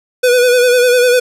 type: tone with vibrato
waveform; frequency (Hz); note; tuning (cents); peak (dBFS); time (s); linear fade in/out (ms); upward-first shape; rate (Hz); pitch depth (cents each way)
square; 493.9; B4; 0; -8; 0.23-1.2; 10; sine; 10; 42
effects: resampled to 32000 Hz + 8-bit